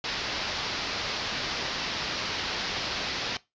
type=low-pass noise; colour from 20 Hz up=white; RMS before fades=-32 dBFS; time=0.04-3.37 s; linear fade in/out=2 ms; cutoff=5300 Hz; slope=48 dB/octave; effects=noise-tail reverb RT60 0.2 s tail -19 dB re dry + resampled to 16000 Hz